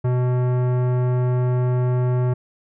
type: tone with tanh clipping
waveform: sine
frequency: 124.9 Hz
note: B2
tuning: 20 cents sharp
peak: -19 dBFS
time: 0.04-2.34 s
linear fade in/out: 10 ms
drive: 17 dB
effects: none